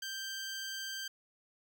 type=tone; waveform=15% pulse; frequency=1571 Hz; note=G6; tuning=3 cents sharp; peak=-32 dBFS; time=0.02-1.08 s; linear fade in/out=5 ms; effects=none